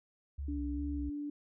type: tone with vibrato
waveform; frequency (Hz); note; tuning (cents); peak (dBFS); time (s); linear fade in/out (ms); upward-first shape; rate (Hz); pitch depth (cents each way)
sine; 67.9; C#2; -35; -36; 0.38-1.1; 10; square; 2.5; 62
type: tone with pitch glide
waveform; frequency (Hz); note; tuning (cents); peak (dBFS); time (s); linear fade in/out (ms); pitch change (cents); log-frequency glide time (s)
sine; 290 to 291.8; D4 to D4; -22 to -11; -36; 0.48-1.3; 5; +11; 1.04-1.18
effects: none